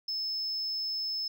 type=tone; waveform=sine; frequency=5230 Hz; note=E8; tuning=15 cents flat; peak=-29 dBFS; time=0.08-1.28 s; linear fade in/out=5 ms; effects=tanh soft clip ceiling -28 dBFS